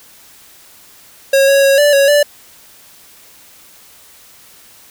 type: tone with pitch steps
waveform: square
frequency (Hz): 545 / 553 / 549 / 584 / 555 / 584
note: C#5 / C#5 / C#5 / D5 / C#5 / D5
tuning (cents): -29 / -4 / -17 / -10 / +2 / -10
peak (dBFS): -8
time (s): 1.33-2.23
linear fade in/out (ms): 5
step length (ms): 150
effects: white hiss -43 dBFS RMS until 4.9 s